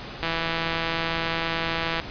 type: click train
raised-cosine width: 0.3 ms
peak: -10 dBFS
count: 293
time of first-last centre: 0.23-2 s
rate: 165 Hz
effects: pink hiss -37 dBFS RMS until 2.1 s + resampled to 11025 Hz